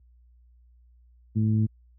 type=tone with frequency modulation; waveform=sine; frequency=108.5 Hz; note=A2; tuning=24 cents flat; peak=-18 dBFS; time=1.35-1.67 s; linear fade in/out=20 ms; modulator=109 Hz; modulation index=1; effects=added 60 Hz sine -51 dBFS peak until 1.98 s + high-pass 60 Hz 12 dB/octave